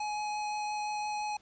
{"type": "tone with vibrato", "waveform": "square", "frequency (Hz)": 841, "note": "G#5", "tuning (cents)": 22, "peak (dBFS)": -33, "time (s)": [0, 1.37], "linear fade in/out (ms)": 5, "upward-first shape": "triangle", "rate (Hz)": 5.8, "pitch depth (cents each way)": 8, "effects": ["pink hiss -64 dBFS RMS until 1.41 s", "resampled to 16000 Hz"]}